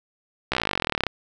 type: slowing click train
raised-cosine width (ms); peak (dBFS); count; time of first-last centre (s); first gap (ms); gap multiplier
0.3; -6; 26; 0.52-1.067; 15; 1.03
effects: none